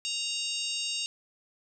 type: harmonic tone with a mistuned harmonic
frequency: 932 Hz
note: A#5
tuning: 1 cent flat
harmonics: 3 / 4 / 5 / 6 / 7 / 8 / 9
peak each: -34 / -36 / -38 / -40 / -41 / -42 / -43 dBFS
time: 0.05-1.06 s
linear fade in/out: 0 ms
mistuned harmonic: 6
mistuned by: -41 cents
effects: none